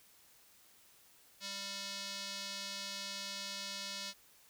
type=tone with band-pass filter; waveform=square; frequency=197.7 Hz; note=G3; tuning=15 cents sharp; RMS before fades=-43 dBFS; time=1.4-4.14 s; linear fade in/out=50 ms; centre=4600 Hz; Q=1.9; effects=white hiss -64 dBFS RMS until 4.49 s